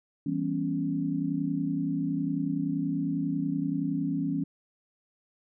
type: chord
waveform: sine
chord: C# half-diminished seventh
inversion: first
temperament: equal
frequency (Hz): 164.81 / 196 / 246.9 / 277.2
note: E3 / G3 / B3 / C#4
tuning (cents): 0 / 0 / 0 / 0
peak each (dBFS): -32 / -35 / -35 / -29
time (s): 0.26-4.44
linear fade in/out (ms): 5
effects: none